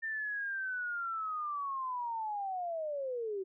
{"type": "linear sweep", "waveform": "sine", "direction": "down", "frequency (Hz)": [1803, 370], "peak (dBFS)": -34, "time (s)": [0.02, 3.44], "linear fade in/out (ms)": 20, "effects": []}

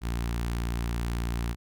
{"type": "tone with notch filter", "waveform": "sawtooth", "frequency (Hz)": 58.27, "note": "A#1", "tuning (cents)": 0, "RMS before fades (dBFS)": -30, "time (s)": [0.01, 1.56], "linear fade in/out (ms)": 50, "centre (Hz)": 530, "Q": 1.4, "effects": []}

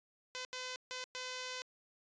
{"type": "tone bursts at uneven times", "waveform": "5% pulse", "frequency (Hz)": 508, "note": "B4", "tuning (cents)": 49, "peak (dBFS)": -29, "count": 4, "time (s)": [[0.35, 0.45], [0.53, 0.76], [0.91, 1.04], [1.15, 1.62]], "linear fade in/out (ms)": 0, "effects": ["resampled to 16000 Hz"]}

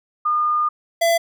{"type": "tone pair in turn", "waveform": ["sine", "square"], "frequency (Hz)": [1216, 672.7], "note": ["D#6", "E5"], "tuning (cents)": [-40, 35], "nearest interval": "minor seventh", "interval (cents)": 1025, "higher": "first", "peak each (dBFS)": [-16, -15], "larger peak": "second", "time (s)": [[0.25, 0.69], [1.01, 1.18]], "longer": "first", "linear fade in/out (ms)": 10, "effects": []}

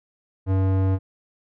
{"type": "tone with low-pass filter", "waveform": "square", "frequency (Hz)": 95.3, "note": "G2", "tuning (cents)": -48, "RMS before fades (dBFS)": -20, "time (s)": [0.46, 0.99], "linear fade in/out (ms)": 50, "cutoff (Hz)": 900, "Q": 0.52, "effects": []}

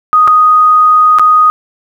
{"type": "tone with dropouts", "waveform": "sine", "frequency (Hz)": 1244.5, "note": "D#6", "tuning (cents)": 0, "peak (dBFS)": -3, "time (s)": [0.13, 1.5], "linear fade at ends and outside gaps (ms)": 0, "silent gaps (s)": [[0.275, 0.279], [1.186, 1.195]], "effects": ["7-bit"]}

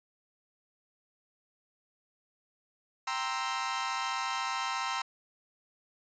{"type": "chord", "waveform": "sawtooth", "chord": "C dominant seventh", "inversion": "second", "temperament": "equal", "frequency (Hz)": [784, 932.3, 1046.5, 1318.5], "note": ["G5", "Bb5", "C6", "E6"], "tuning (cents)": [0, 0, 0, 0], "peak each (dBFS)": [-35, -33, -32, -33], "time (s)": [3.07, 5.02], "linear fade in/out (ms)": 5, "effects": ["resampled to 16000 Hz"]}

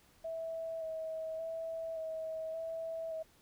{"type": "tone with vibrato", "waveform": "sine", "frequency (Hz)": 647, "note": "E5", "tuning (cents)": -32, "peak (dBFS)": -37, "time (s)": [0.24, 3.23], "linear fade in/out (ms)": 10, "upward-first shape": "square", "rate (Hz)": 0.87, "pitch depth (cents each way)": 17, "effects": ["pink hiss -66 dBFS RMS until 3.41 s"]}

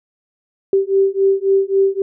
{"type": "beating tone pair", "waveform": "sine", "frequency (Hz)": [388, 391.7], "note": ["G4", "G4"], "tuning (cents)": [-18, -1], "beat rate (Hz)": 3.7, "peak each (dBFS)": -15, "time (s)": [0.73, 2.02], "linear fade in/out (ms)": 2, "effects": []}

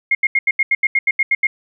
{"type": "tone bursts", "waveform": "sine", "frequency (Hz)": 2141, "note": "C7", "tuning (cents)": 39, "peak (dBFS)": -11, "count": 12, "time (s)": [0.11, 1.47], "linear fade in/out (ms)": 5, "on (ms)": 40, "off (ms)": 80, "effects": []}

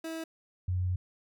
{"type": "tone pair in turn", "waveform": ["30% pulse", "sine"], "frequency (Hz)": [324.4, 91.03], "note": ["E4", "F#2"], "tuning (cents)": [-28, -28], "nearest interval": "octave + minor seventh", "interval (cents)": 2200, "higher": "first", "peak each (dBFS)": [-33, -27], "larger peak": "second", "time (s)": [[0.04, 0.24], [0.68, 0.96]], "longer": "second", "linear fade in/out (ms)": 5, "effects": []}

